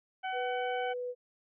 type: harmonic tone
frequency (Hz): 754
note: F#5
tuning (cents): +32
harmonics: 1 / 2 / 3 / 4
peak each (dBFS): -34 / -40 / -44 / -46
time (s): 0.23-0.94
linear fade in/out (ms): 20
type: tone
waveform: sine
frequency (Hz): 493.9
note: B4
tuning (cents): 0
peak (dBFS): -34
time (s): 0.32-1.15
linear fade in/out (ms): 50
effects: none